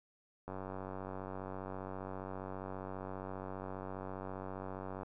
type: click train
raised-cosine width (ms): 1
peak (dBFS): -29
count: 433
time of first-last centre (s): 0.48-5.032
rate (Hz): 94.9
effects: none